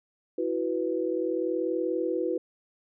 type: chord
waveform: sine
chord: E suspended second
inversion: none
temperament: equal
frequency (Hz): 329.6 / 370 / 493.9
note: E4 / F#4 / B4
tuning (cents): 0 / 0 / 0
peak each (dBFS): -30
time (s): 0.38-2.38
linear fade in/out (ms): 5
effects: none